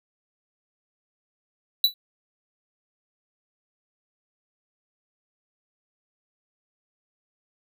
square tone with exponential decay, 3951 Hz, B7, in tune, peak -12 dBFS, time 1.84-1.94 s, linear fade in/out 2 ms, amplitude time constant 21 ms, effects none

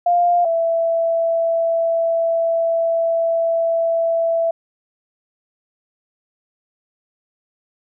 sine tone pair in turn, 700 / 664 Hz, F5 / E5, +4 / +12 cents, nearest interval minor second, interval 92 cents, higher first, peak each -12 / -15 dBFS, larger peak first, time 0.06-0.45 / 0.45-4.51 s, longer second, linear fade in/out 5 ms, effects none

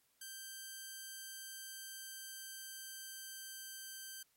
5% pulse tone with pitch glide, 1568 to 1559 Hz, G6 to G6, 0 to -10 cents, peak -36 dBFS, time 0.21-4.23 s, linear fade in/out 5 ms, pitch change -10 cents, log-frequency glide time 0.79-4 s, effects white hiss -75 dBFS RMS until 4.36 s + MP3 64 kbps

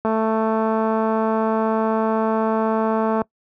click train, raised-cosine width 1 ms, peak -8 dBFS, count 701, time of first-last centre 0.05-3.217 s, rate 221 Hz, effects noise-tail reverb RT60 0.1 s tail -23 dB re dry + high-pass 80 Hz 12 dB/octave

